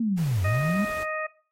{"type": "linear two-way sweep", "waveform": "sine", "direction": "down then up", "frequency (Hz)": [237.2, 86.3, 215], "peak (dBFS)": -22, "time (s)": [0, 0.85], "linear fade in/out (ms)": 5, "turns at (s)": 0.43}
{"type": "noise", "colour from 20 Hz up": "pink", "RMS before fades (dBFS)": -42, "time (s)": [0.17, 1.04], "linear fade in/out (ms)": 10}
{"type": "harmonic tone", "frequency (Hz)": 622.3, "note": "D#5", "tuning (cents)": 0, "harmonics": [1, 2, 3, 4], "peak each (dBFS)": [-31, -33, -33, -37], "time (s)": [0.44, 1.27], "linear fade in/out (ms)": 10}
{"effects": ["noise-tail reverb RT60 0.4 s tail -18 dB re dry", "AAC 48 kbps"]}